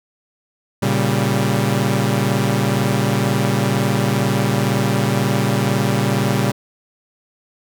sawtooth chord, G diminished, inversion first, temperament equal, 116.54 / 138.59 / 196 Hz, Bb2 / Db3 / G3, 0 / 0 / 0 cents, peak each -16 dBFS, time 0.82-6.52 s, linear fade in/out 10 ms, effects none

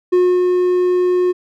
triangle tone with ADSR envelope, 361 Hz, F#4, 43 cents flat, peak -7 dBFS, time 0.12-1.33 s, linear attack 13 ms, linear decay 270 ms, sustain -3 dB, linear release 24 ms, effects none

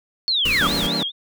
sine linear sweep, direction down, 4435 to 1140 Hz, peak -17 dBFS, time 0.28-0.67 s, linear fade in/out 0 ms
pink band-stop noise, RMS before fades -28 dBFS, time 0.45-0.87 s, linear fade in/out 5 ms, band 560 to 1000 Hz, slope 96 dB/octave
sine tone with vibrato, 3700 Hz, A#7, 14 cents flat, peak -22 dBFS, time 0.49-1.12 s, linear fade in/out 50 ms, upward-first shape sine, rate 4.8 Hz, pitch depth 240 cents each way
sawtooth chord, E diminished seventh, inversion none, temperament equal with one note detuned, 164.81 / 196 / 233.1 / 284.5 Hz, E3 / G3 / Bb3 / Db4, 0 / 0 / 0 / +45 cents, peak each -25 dBFS, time 0.61-1.03 s, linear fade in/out 2 ms
effects none

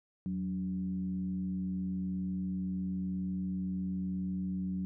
sine tone with frequency modulation, 185 Hz, F#3, in tune, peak -32 dBFS, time 0.26-4.85 s, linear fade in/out 0 ms, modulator 101 Hz, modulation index 0.48, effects none

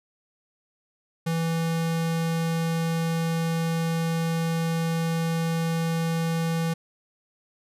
square tone, 164.81 Hz, E3, in tune, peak -24 dBFS, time 1.26-6.74 s, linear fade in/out 10 ms, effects resampled to 32000 Hz

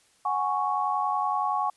sine chord, F# suspended second, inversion none, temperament equal, 740 / 830.6 / 1108.7 Hz, F#5 / G#5 / C#6, 0 / 0 / 0 cents, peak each -30 / -28 / -27 dBFS, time 0.25-1.7 s, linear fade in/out 5 ms, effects white hiss -63 dBFS RMS until 1.76 s + resampled to 24000 Hz

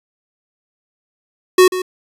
square tone with echo, 368.7 Hz, F#4, 6 cents flat, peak -6 dBFS, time 1.58-1.68 s, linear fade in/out 5 ms, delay 140 ms, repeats 1, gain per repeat -13 dB, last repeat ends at 1.82 s, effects resampled to 32000 Hz

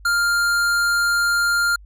sine tone with hard clipping, 1400 Hz, F6, 4 cents sharp, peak -18 dBFS, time 0.05-1.76 s, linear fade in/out 5 ms, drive 15 dB, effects added 50 Hz sine -41 dBFS peak until 1.85 s

